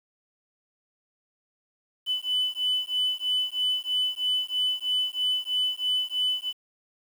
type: beating tone pair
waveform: sine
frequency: 3000 / 3003.1 Hz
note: F#7 / F#7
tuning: +23 / +25 cents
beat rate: 3.1 Hz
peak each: -26 dBFS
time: 2.06-6.53 s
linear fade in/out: 50 ms
effects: tanh soft clip ceiling -19 dBFS + 8-bit